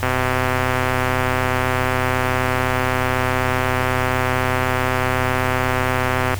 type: click train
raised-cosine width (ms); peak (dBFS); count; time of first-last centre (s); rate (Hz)
0.5; -4; 809; 0.03-6.343; 128
effects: added 94 Hz sine -25 dBFS peak until 6.39 s + pink hiss -33 dBFS RMS until 6.39 s